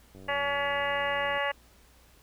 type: click train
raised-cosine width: 2 ms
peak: -36 dBFS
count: 118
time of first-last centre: 0.15-1.376 s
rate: 95.4 Hz
type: harmonic tone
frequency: 282.9 Hz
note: C#4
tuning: 35 cents sharp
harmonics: 2 / 3 / 4 / 5 / 6 / 7 / 8 / 9 / 10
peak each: -32 / -34 / -35 / -43 / -34 / -33 / -44 / -45 / -38 dBFS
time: 0.28-1.52 s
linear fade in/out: 10 ms
effects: added 60 Hz sine -60 dBFS peak until 2.22 s + pink hiss -60 dBFS RMS until 2.22 s